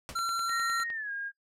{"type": "noise with exponential decay", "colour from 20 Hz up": "pink", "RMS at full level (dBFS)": -37, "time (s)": [0.09, 0.23], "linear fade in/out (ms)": 0, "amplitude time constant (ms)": 30}
{"type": "tone", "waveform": "square", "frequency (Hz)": 1362, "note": "F6", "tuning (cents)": -44, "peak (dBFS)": -29, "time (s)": [0.15, 0.84], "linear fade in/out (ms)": 10}
{"type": "click train", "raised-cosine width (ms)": 0.3, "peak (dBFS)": -29, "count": 8, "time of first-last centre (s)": [0.19, 0.902], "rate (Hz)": 9.83}
{"type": "tone with pitch glide", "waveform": "sine", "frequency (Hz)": [1864.7, 1623.3], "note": ["A#6", "G#6"], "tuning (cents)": [0, -40], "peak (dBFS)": -33, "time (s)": [0.48, 1.32], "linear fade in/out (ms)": 50, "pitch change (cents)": -240, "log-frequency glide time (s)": [0.91, 1.11]}
{"effects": ["noise-tail reverb RT60 0.1 s tail -20 dB re dry", "low-pass 11000 Hz 12 dB/octave"]}